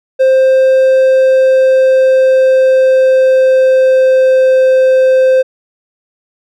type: tone with pitch glide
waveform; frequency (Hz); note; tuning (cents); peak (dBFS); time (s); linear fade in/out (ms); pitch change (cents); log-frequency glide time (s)
triangle; 525 to 520.5; C5 to C5; +6 to -9; -3; 0.19-5.43; 20; -15; 0.77-4.6
effects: none